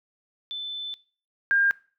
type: tone pair in turn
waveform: sine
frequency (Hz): 3520 / 1605.6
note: A7 / G6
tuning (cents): 0 / +41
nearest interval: octave + major second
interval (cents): 1359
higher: first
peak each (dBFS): -30 / -18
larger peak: second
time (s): 0.51-0.94 / 1.51-1.71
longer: first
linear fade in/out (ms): 0
effects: noise-tail reverb RT60 0.4 s tail -21 dB re dry